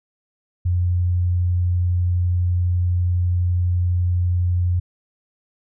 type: tone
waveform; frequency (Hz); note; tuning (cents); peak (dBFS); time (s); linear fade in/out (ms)
sine; 88.8; F2; +29; -16; 0.65-4.8; 10
effects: none